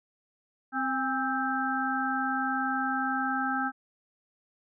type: harmonic tone with a mistuned harmonic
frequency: 261.6 Hz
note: C4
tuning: in tune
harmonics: 1 / 3 / 5 / 6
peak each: -32 / -32 / -32 / -32 dBFS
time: 0.72-3.72 s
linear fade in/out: 50 ms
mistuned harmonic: 3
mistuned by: +51 cents
effects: none